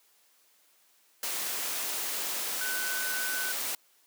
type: tone in noise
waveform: sine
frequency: 1507 Hz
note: F#6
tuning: 31 cents sharp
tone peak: -33 dBFS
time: 2.61-3.52 s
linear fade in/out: 2 ms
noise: white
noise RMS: -33 dBFS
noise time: 1.23-3.75 s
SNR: -3 dB
effects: white hiss -65 dBFS RMS until 4.06 s + high-pass 300 Hz 12 dB/octave